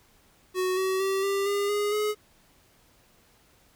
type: tone with pitch steps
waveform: square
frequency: 370 / 378.2 / 386.6 / 395.2 / 404 / 412.9 / 422.1 Hz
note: F#4 / F#4 / G4 / G4 / G#4 / G#4 / G#4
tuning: 0 / +38 / -24 / +14 / -48 / -10 / +28 cents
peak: -25 dBFS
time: 0.54-2.15 s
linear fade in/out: 50 ms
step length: 230 ms
effects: pink hiss -61 dBFS RMS until 3.75 s